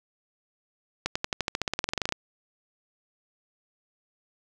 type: accelerating click train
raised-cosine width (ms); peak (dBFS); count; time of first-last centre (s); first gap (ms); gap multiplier
0.2; -9; 19; 1.06-2.123; 95; 0.94
effects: none